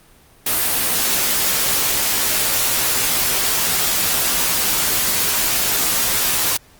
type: noise with comb filter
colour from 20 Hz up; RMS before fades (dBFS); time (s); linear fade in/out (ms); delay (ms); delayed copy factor
white; -18; 0.46-6.57; 5; 14; -0.55
effects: pink hiss -50 dBFS RMS until 6.79 s + Opus 32 kbps